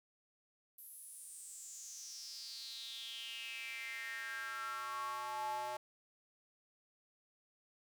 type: tone with high-pass filter sweep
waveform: square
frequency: 123.1 Hz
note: B2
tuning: 5 cents flat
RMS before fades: -45 dBFS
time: 0.78-5.77 s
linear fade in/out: 5 ms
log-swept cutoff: 12000 to 730 Hz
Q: 6.6
effects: none